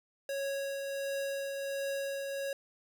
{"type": "tone with tremolo", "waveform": "square", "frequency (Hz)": 552, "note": "C#5", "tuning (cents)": -7, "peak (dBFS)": -33, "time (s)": [0.29, 2.53], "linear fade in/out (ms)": 2, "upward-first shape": "triangle", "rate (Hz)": 1.4, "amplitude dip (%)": 35, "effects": []}